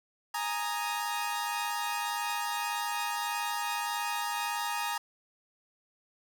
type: chord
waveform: sawtooth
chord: Ab suspended second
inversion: none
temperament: equal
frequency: 830.6 / 932.3 / 1244.5 Hz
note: Ab5 / Bb5 / Eb6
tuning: 0 / 0 / 0 cents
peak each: -32 / -30 / -34 dBFS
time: 0.34-4.98 s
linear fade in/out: 5 ms
effects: none